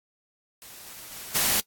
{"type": "noise with level steps", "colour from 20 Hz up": "white", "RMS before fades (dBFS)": [-45, -43, -40, -23], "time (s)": [0.62, 1.6], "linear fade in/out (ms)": 0, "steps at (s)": [0.86, 1.11, 1.34], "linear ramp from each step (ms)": 20, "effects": ["noise-tail reverb RT60 0.1 s tail -20 dB re dry", "AAC 64 kbps"]}